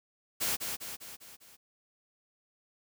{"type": "noise with echo", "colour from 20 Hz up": "white", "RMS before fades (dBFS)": -31, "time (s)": [0.4, 0.57], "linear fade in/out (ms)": 20, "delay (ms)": 200, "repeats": 5, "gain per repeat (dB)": -5, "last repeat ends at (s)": 1.57, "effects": []}